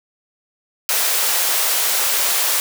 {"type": "high-pass noise", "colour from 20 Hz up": "white", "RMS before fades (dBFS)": -18, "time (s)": [0.89, 2.6], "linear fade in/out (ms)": 0, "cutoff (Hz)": 430, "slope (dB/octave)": 24, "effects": []}